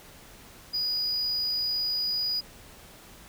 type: tone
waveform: sine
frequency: 4921 Hz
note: D#8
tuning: 20 cents flat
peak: -23 dBFS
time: 0.73-2.41 s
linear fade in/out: 20 ms
effects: tanh soft clip ceiling -25 dBFS + pink hiss -50 dBFS RMS until 3.28 s